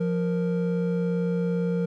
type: tone pair together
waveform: triangle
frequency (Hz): 174.81 / 466.7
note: F3 / A#4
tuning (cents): +2 / +2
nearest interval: octave + perfect fourth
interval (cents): 1700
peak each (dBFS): -22 / -26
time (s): 0-1.86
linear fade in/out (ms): 10
effects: none